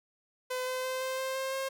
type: tone with pitch steps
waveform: sawtooth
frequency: 508 / 512.4 / 516.9 / 521.4 / 525.9 / 530.5 / 535.1 Hz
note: B4 / C5 / C5 / C5 / C5 / C5 / C5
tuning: +49 / -36 / -21 / -6 / +9 / +24 / +39 cents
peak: -28 dBFS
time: 0.5-1.69 s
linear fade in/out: 10 ms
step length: 170 ms
effects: none